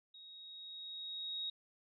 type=tone with level ramp; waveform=sine; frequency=3774 Hz; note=A#7; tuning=21 cents sharp; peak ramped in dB=-53 to -37 dBFS; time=0.14-1.5 s; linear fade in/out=5 ms; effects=none